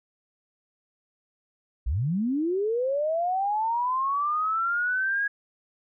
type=linear sweep; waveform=sine; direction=up; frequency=49 to 1661.2 Hz; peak=-23 dBFS; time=1.86-5.28 s; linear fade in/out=10 ms; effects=none